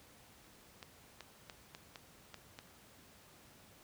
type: clicks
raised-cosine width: 0.2 ms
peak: -30 dBFS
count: 7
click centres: 0.828 / 1.207 / 1.498 / 1.749 / 1.958 / 2.343 / 2.589 s
effects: pink hiss -61 dBFS RMS until 3.83 s + high-pass 60 Hz 12 dB/octave